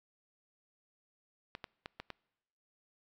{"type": "clicks", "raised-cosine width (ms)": 0.3, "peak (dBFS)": -25, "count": 5, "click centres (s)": [1.551, 1.642, 1.859, 2, 2.103], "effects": ["noise-tail reverb RT60 1.0 s tail -26 dB re dry"]}